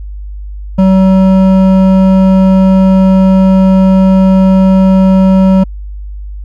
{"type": "tone with hard clipping", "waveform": "triangle", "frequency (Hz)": 189.7, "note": "F#3", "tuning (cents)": 43, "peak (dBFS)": -5, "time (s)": [0.78, 5.64], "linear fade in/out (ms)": 10, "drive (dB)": 14, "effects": ["added 50 Hz sine -20 dBFS peak until 6.44 s"]}